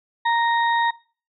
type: harmonic tone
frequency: 932.3 Hz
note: A#5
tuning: in tune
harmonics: 1 / 2 / 4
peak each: -18 / -24 / -30 dBFS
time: 0.25-0.91 s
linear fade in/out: 10 ms
effects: noise-tail reverb RT60 0.4 s tail -21 dB re dry